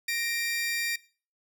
sawtooth tone pair together, 1863 / 2365 Hz, A#6 / D7, -2 / +12 cents, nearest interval major third, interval 414 cents, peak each -28 / -26 dBFS, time 0.08-0.96 s, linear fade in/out 5 ms, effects noise-tail reverb RT60 0.4 s tail -21 dB re dry

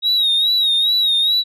sine tone with vibrato, 3793 Hz, A#7, 29 cents sharp, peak -11 dBFS, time 0.02-1.44 s, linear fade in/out 50 ms, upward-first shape sine, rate 2.4 Hz, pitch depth 71 cents each way, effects tanh soft clip ceiling -11 dBFS

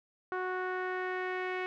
sawtooth tone with low-pass filter sweep, 368.4 Hz, F#4, 7 cents flat, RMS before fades -35 dBFS, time 0.32-1.66 s, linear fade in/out 0 ms, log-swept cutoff 1400 to 2200 Hz, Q 3, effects none

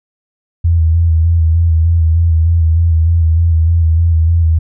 sine tone with vibrato, 82.41 Hz, E2, in tune, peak -7 dBFS, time 0.64-4.59 s, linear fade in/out 10 ms, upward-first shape square, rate 3.3 Hz, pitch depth 35 cents each way, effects none

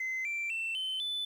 sine tone with pitch steps, 2056 / 2348 / 2682 / 3063 / 3498 Hz, C7 / D7 / E7 / G7 / A7, -31 / -1 / +29 / -41 / -11 cents, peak -30 dBFS, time 0-1.25 s, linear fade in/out 5 ms, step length 250 ms, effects tanh soft clip ceiling -30 dBFS + 10-bit

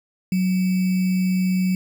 sine tone with sample-and-hold, 185 Hz, F#3, in tune, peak -17 dBFS, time 0.32-1.75 s, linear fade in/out 2 ms, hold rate 2450 Hz, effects none

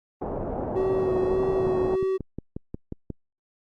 white low-pass noise, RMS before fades -30 dBFS, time 0.21-1.96 s, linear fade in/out 10 ms, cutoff 730 Hz, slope 24 dB/octave
triangle tone with vibrato, 376.1 Hz, F#4, 28 cents sharp, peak -20 dBFS, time 0.75-2.18 s, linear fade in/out 20 ms, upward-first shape sine, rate 1.7 Hz, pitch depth 23 cents each way
click train, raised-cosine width 3 ms, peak -19 dBFS, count 10, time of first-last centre 1.49-3.103 s, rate 5.58 Hz
effects Opus 32 kbps

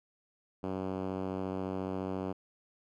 5% pulse tone with band-pass filter, 94.4 Hz, F#2, 35 cents sharp, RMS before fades -36 dBFS, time 0.63-2.33 s, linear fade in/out 10 ms, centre 240 Hz, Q 0.77, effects none

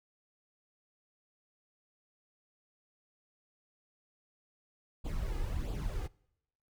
brown noise with flanger, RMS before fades -35 dBFS, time 5.04-6.08 s, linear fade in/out 20 ms, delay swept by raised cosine 0.25 to 2.45 ms, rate 1.5 Hz, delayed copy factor +0.7, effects noise-tail reverb RT60 0.8 s tail -24 dB re dry

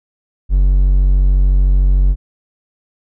triangle tone, 46.82 Hz, F#1, 21 cents sharp, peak -6 dBFS, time 0.49-2.16 s, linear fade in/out 50 ms, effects none

